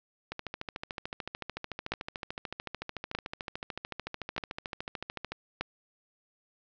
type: two click trains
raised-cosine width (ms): 0.3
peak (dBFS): -20 / -15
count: 69 / 4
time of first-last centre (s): 0.32-5.32 / 1.92-5.61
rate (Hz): 13.6 / 0.813
effects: resampled to 16000 Hz + 9-bit